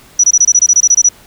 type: tone bursts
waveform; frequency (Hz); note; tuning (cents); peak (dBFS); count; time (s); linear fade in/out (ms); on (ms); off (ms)
sine; 5880; F#8; -12; -4; 13; 0.19-1.089; 5; 47; 24
effects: pink hiss -42 dBFS RMS until 1.26 s